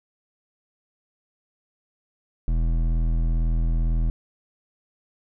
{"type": "tone with hard clipping", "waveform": "sine", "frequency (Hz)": 41.05, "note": "E1", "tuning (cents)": -6, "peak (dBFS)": -21, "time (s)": [2.48, 4.1], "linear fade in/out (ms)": 0, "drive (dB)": 11, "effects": []}